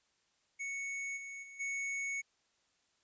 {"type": "tone with level steps", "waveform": "square", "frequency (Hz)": 2217, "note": "C#7", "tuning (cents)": 0, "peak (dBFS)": [-38, -44, -50, -36], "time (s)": [0.59, 2.22], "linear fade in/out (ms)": 20, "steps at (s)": [1.16, 1.42, 1.59], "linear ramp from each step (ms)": 20, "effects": ["white hiss -75 dBFS RMS until 3.03 s", "resampled to 16000 Hz"]}